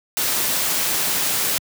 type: noise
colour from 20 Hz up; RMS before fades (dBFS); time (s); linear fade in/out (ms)
white; -21; 0.17-1.58; 0
effects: high-pass 100 Hz 12 dB/octave